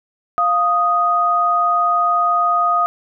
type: tone pair together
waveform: sine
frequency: 698.5 / 1244.5 Hz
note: F5 / D#6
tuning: 0 / 0 cents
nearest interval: minor seventh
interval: 1000 cents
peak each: -19 / -14 dBFS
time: 0.38-2.86 s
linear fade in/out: 0 ms
effects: none